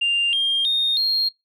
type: tone with pitch steps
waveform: sine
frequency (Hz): 2794 / 3209 / 3687 / 4235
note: F7 / G7 / A#7 / C8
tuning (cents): 0 / +40 / -20 / +20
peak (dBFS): -16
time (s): 0.01-1.29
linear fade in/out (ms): 10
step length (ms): 320
effects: noise-tail reverb RT60 0.2 s tail -25 dB re dry + tanh soft clip ceiling -14 dBFS